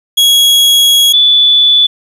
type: tone pair in turn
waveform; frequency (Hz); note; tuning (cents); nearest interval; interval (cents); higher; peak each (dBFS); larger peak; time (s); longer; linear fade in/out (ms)
40% pulse / sine; 3322 / 3466; G#7 / A7; 0 / -27; minor second; 73; second; -4; neither; 0.17-1.13 / 1.13-1.87; first; 10
effects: resampled to 32000 Hz + 7-bit